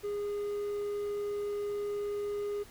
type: tone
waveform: triangle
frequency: 410.5 Hz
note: G#4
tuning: 20 cents flat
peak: -30 dBFS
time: 0.03-2.64 s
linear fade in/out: 20 ms
effects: pink hiss -55 dBFS RMS until 2.7 s